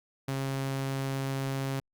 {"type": "tone", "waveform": "sawtooth", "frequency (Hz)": 135.4, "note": "C#3", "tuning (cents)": -40, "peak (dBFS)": -26, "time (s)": [0.28, 1.8], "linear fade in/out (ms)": 5, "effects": ["Opus 48 kbps"]}